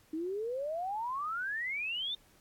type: exponential sweep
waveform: sine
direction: up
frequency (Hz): 306.9 to 3657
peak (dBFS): -33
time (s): 0.13-2.15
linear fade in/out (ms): 5
effects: pink hiss -65 dBFS RMS until 2.4 s + AAC 64 kbps